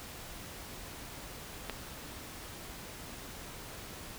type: click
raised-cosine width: 0.3 ms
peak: -19 dBFS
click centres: 1.697 s
effects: pink hiss -46 dBFS RMS until 4.18 s